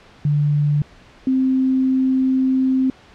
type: tone pair in turn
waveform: sine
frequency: 146.83 / 261.6 Hz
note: D3 / C4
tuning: 0 / 0 cents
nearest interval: minor seventh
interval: 1000 cents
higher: second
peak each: -14 dBFS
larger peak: neither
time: 0.25-0.82 / 1.27-2.9 s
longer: second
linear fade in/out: 2 ms
effects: pink hiss -47 dBFS RMS until 3.14 s + low-pass 4000 Hz 12 dB/octave